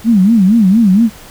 sine tone with vibrato, 207.7 Hz, G#3, in tune, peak -5 dBFS, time 0.04-1.1 s, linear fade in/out 50 ms, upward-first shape sine, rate 4.3 Hz, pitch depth 220 cents each way, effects pink hiss -36 dBFS RMS until 1.3 s

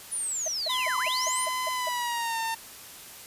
sine linear two-way sweep, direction down then up, 9920 to 932.3 to 9920 Hz, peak -28 dBFS, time 0.11-1.46 s, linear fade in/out 20 ms, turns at 0.98 s
triangle tone bursts, 640 Hz, D#5, 49 cents sharp, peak -27 dBFS, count 8, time 0.46-1.888 s, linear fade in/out 5 ms, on 21 ms, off 180 ms
sawtooth tone with pitch glide, 1016 to 905.2 Hz, B5 to A5, +49 to +49 cents, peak -24 dBFS, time 0.69-2.55 s, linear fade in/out 10 ms, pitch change -200 cents, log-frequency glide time 1.72-2.39 s
effects white hiss -45 dBFS RMS until 3.26 s + resampled to 32000 Hz

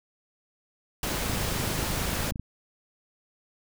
pink noise, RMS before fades -30 dBFS, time 1.03-2.31 s, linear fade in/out 2 ms
click train, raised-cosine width 5 ms, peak -22 dBFS, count 31, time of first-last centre 1.26-2.396 s, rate 26.4 Hz
effects none

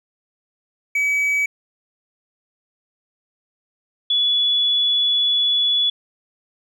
triangle / sine tone pair in turn, 2280 / 3416 Hz, C#7 / G#7, +48 / +48 cents, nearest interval perfect fifth, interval 700 cents, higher second, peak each -15 dBFS, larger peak neither, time 0.95-1.46 / 4.1-5.9 s, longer second, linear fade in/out 5 ms, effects none

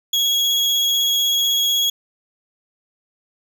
35% pulse tone with vibrato, 3322 Hz, G#7, in tune, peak -14 dBFS, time 0.13-1.9 s, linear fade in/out 5 ms, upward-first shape square, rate 16 Hz, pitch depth 10 cents each way, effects none

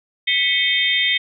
sine tone cluster, 1975 / 2214 / 2541 / 3167 / 3623 Hz, B6 / C#7 / D#7 / G7 / A7, 0 / -3 / +36 / +17 / +50 cents, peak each -22 / -21 / -28 / -21 / -21 dBFS, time 0.27-1.18 s, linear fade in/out 10 ms, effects none

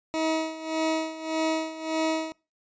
20% pulse tone with tremolo, 318.9 Hz, D#4, 43 cents sharp, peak -18 dBFS, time 0.14-2.32 s, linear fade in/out 0 ms, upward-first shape sine, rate 1.7 Hz, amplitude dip 80%, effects noise-tail reverb RT60 0.3 s tail -23 dB re dry + resampled to 16000 Hz

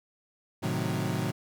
30% pulse chord, A diminished seventh, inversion none, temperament equal, 110 / 130.81 / 155.56 / 185 Hz, A2 / C3 / Eb3 / Gb3, 0 / 0 / 0 / 0 cents, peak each -31 dBFS, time 0.62-1.32 s, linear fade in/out 20 ms, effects none

